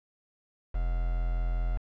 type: tone with quantisation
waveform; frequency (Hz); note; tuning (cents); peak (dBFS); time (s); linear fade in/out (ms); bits
triangle; 42.52; F1; -46; -24; 0.74-1.78; 10; 7
effects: low-pass 2000 Hz 12 dB/octave